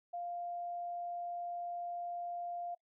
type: tone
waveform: sine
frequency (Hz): 698.5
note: F5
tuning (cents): 0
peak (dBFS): -38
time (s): 0.13-2.75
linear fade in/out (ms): 10
effects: noise-tail reverb RT60 0.1 s tail -22 dB re dry